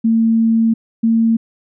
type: tone pair in turn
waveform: sine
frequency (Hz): 226.1 / 226.9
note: A3 / A#3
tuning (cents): +47 / -47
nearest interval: unison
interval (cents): 6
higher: second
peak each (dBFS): -10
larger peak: neither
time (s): 0.04-0.74 / 1.03-1.37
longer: first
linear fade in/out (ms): 10
effects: none